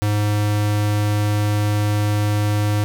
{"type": "tone", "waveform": "square", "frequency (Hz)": 104.4, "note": "G#2", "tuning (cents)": 10, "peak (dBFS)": -17, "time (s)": [0.02, 2.84], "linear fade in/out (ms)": 0, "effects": []}